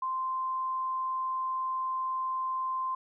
sine tone, 1042 Hz, C6, 7 cents flat, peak -29 dBFS, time 0.02-2.95 s, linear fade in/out 5 ms, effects none

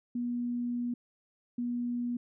sine tone bursts at uneven times, 241.7 Hz, B3, 37 cents flat, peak -30 dBFS, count 2, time 0.15-0.94 / 1.58-2.17 s, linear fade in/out 5 ms, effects none

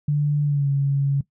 sine tone with pitch glide, 146.83 to 139.47 Hz, D3 to C#3, 0 to +11 cents, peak -17 dBFS, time 0.08-1.21 s, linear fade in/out 5 ms, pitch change -89 cents, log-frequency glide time 0.44-0.69 s, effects noise-tail reverb RT60 0.1 s tail -18 dB re dry

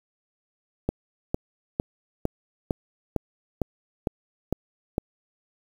click train, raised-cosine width 2 ms, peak -10 dBFS, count 10, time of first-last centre 0.89-4.981 s, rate 2.2 Hz, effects 7-bit

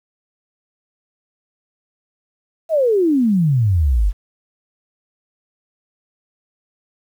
sine exponential sweep, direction down, 676 to 43.65 Hz, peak -12 dBFS, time 2.69-4.13 s, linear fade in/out 50 ms, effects 8-bit

